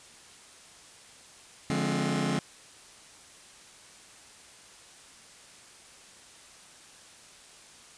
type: chord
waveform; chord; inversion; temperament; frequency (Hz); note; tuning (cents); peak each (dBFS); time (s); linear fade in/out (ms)
sawtooth; D half-diminished seventh; none; just; 146.83 / 176.2 / 211.4 / 264.3; D3 / F3 / Ab3 / C4; 0 / +16 / +31 / +18; -28; 1.7-2.39; 0
effects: white hiss -52 dBFS RMS until 7.97 s + resampled to 22050 Hz